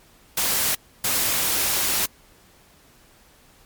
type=noise bursts at uneven times; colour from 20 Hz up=white; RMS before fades=-22 dBFS; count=2; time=0.37-0.75 / 1.04-2.06 s; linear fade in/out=5 ms; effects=pink hiss -54 dBFS RMS until 3.65 s + MP3 96 kbps